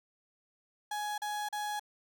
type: tone bursts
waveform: 35% pulse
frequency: 836 Hz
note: G#5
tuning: 11 cents sharp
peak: -32 dBFS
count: 3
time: 0.91-1.796 s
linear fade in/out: 5 ms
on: 270 ms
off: 38 ms
effects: none